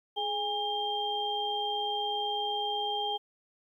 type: tone cluster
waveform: sine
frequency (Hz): 421 / 818 / 3182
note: G#4 / G#5 / G7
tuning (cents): +24 / -26 / +25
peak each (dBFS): -37 / -32 / -33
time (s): 0.16-3.18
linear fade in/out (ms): 20
effects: 11-bit